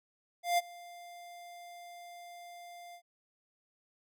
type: tone with ADSR envelope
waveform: square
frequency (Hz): 698.5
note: F5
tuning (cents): 0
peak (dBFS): -25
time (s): 0.43-3.02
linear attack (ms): 150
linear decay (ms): 27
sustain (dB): -23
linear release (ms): 76
effects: none